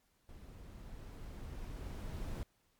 brown noise with level ramp, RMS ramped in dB -53 to -40 dBFS, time 0.29-2.43 s, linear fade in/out 0 ms, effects pink hiss -75 dBFS RMS until 2.79 s + MP3 96 kbps

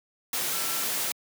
sine tone in noise, 1347 Hz, E6, 37 cents sharp, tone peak -40 dBFS, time 0.53-0.84 s, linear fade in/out 2 ms, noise white, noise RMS -29 dBFS, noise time 0.33-1.12 s, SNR -14 dB, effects high-pass 150 Hz 12 dB/octave

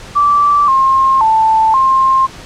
sine tone with pitch steps, 1163 / 1067 / 883 / 1060 Hz, D6 / C6 / A5 / C6, -17 / +34 / +6 / +22 cents, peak -7 dBFS, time 0.15-2.27 s, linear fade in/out 20 ms, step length 530 ms, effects pink hiss -33 dBFS RMS until 2.45 s + low-pass 7000 Hz 12 dB/octave

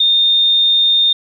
sine tone, 3645 Hz, A#7, 40 cents flat, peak -9 dBFS, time 0-1.13 s, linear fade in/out 5 ms, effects 8-bit

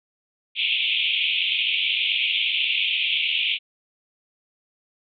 white band-pass noise, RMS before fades -23 dBFS, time 0.55-3.59 s, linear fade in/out 50 ms, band 2300 to 3500 Hz, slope 96 dB/octave, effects none

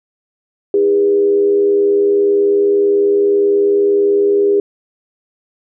sine tone with frequency modulation, 404.3 Hz, G#4, 46 cents flat, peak -9 dBFS, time 0.74-4.6 s, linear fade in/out 2 ms, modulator 81.8 Hz, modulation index 0.43, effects none

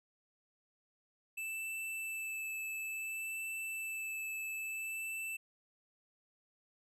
square tone with vibrato, 2637 Hz, E7, in tune, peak -39 dBFS, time 1.37-5.37 s, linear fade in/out 10 ms, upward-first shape sine, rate 0.58 Hz, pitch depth 12 cents each way, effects none

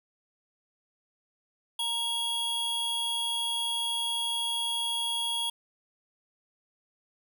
square tone pair together, 932.3 / 3322 Hz, A#5 / G#7, 0 / 0 cents, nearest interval octave + minor seventh, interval 2200 cents, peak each -39 / -29 dBFS, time 1.79-5.5 s, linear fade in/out 5 ms, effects none

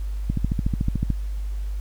click train, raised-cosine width 5 ms, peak -10 dBFS, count 12, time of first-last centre 0.3-1.103 s, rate 13.7 Hz, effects added 50 Hz sine -25 dBFS peak until 1.8 s + pink hiss -52 dBFS RMS until 1.8 s

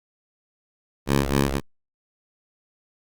10% pulse ring-modulated tone, 69 Hz, C#2, 7 cents flat, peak -8 dBFS, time 1.06-1.61 s, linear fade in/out 50 ms, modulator 71.1 Hz, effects Opus 48 kbps

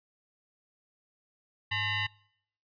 sine tone with frequency modulation, 102.7 Hz, G#2, 19 cents flat, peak -28 dBFS, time 1.71-2.07 s, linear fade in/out 10 ms, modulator 959 Hz, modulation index 3.3, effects noise-tail reverb RT60 0.7 s tail -25 dB re dry + resampled to 11025 Hz

